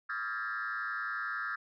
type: tone with frequency modulation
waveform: sine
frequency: 1499 Hz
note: F#6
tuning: 22 cents sharp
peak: -32 dBFS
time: 0.09-1.56 s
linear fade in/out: 10 ms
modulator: 111 Hz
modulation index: 2.4
effects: tanh soft clip ceiling -30 dBFS